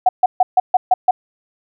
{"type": "tone bursts", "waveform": "sine", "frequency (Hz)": 740, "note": "F#5", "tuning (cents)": 0, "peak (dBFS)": -7, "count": 7, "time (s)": [0.06, 1.11], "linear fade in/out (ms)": 5, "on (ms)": 30, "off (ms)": 140, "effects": []}